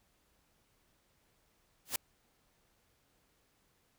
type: noise with exponential growth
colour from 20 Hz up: white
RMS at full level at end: -28 dBFS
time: 1.85-1.96 s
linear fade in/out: 5 ms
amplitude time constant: 22 ms
effects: pink hiss -73 dBFS RMS until 3.98 s